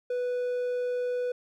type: tone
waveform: triangle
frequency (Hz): 493.9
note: B4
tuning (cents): 0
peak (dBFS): -25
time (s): 0.1-1.32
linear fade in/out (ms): 5
effects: none